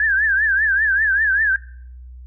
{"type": "tone with vibrato", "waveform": "sine", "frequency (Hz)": 1661.2, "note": "G#6", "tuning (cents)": 0, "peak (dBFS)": -14, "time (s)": [0, 1.56], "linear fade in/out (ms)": 2, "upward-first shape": "triangle", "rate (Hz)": 5.1, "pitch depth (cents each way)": 160, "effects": ["noise-tail reverb RT60 0.6 s tail -21 dB re dry", "added 62 Hz sine -35 dBFS peak until 2.26 s"]}